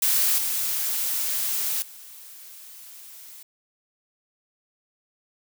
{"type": "noise with level steps", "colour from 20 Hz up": "blue", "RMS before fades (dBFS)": [-21, -26, -44], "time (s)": [0.02, 3.43], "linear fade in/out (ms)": 5, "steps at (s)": [0.38, 1.82], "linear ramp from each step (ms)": 2, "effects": []}